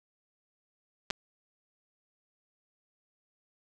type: clicks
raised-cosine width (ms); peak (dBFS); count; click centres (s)
0.2; -15 / -13; 2; 1.103 / 1.108
effects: none